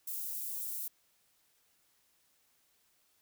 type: high-pass noise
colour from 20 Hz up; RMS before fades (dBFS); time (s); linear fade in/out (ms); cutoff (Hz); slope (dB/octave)
white; -39; 0.07-0.88; 5; 12000; 12
effects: white hiss -72 dBFS RMS until 3.21 s